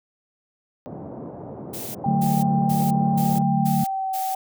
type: band-pass noise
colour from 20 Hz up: pink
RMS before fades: -36 dBFS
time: 0.86-3.42 s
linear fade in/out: 0 ms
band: 110 to 770 Hz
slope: 24 dB/octave
type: noise bursts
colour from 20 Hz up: blue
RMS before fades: -34 dBFS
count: 6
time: 1.73-4.35 s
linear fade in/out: 10 ms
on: 220 ms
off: 260 ms
type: tone with pitch glide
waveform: sine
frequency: 793 to 764.2 Hz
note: G5 to G5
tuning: +20 to -44 cents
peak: -23 dBFS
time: 2.04-4.35 s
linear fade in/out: 2 ms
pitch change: -64 cents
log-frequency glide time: 3.52-4.1 s
type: chord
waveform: sine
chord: D major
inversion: none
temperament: equal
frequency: 146.83 / 185 / 220 Hz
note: D3 / F#3 / A3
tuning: 0 / 0 / 0 cents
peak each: -23 dBFS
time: 2.06-3.84 s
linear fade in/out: 5 ms
effects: none